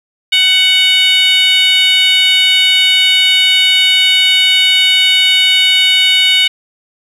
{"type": "tone with frequency modulation", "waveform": "sine", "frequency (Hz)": 2966, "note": "F#7", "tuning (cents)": 4, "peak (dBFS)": -4, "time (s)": [0.32, 6.48], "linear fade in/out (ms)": 10, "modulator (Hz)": 732, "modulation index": 1.1, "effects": ["tanh soft clip ceiling -6 dBFS", "7-bit"]}